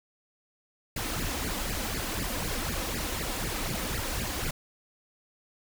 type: noise with flanger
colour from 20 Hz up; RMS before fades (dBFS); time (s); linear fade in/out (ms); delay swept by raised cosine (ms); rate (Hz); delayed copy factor
pink; -32; 0.96-4.51; 5; 0.41 to 4.01; 4; +1
effects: none